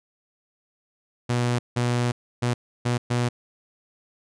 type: tone bursts at uneven times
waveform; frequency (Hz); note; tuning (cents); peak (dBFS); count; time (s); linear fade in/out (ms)
sawtooth; 121.5; B2; -28; -17; 5; 1.29-1.59 / 1.76-2.12 / 2.42-2.54 / 2.85-2.98 / 3.1-3.29; 10
effects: resampled to 22050 Hz